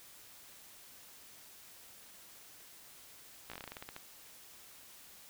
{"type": "slowing click train", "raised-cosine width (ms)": 0.3, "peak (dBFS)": -28, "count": 13, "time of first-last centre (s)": [3.5, 3.964], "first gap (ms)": 16, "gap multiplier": 1.15, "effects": ["white hiss -56 dBFS RMS until 5.29 s"]}